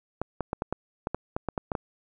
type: clicks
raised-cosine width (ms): 1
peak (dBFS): -14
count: 12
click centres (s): 0.216 / 0.407 / 0.531 / 0.621 / 0.726 / 1.071 / 1.146 / 1.365 / 1.487 / 1.578 / 1.718 / 1.752
effects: none